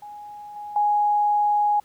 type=tone with level steps; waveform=sine; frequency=830.6 Hz; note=G#5; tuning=in tune; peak=-36 / -32 / -17 dBFS; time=0.02-1.8 s; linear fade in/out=5 ms; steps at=0.56 / 0.76 s; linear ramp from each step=2 ms; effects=pink hiss -59 dBFS RMS until 1.84 s + high-pass 80 Hz 12 dB/octave